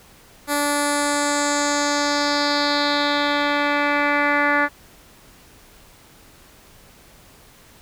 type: tone with low-pass filter sweep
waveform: 10% pulse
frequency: 289.9 Hz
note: D4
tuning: 22 cents flat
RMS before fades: -20 dBFS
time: 0.47-4.69 s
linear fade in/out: 50 ms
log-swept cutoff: 12000 to 1800 Hz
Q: 3.1
effects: pink hiss -49 dBFS RMS until 7.81 s